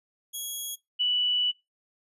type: tone pair in turn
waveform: 5% pulse / sine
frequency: 3322 / 2960 Hz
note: G#7 / F#7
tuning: 0 / 0 cents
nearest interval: major second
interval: 200 cents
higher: first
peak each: -23 / -22 dBFS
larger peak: second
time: 0.33-0.76 / 0.99-1.52 s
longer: second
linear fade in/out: 20 ms
effects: noise-tail reverb RT60 0.2 s tail -21 dB re dry + resampled to 32000 Hz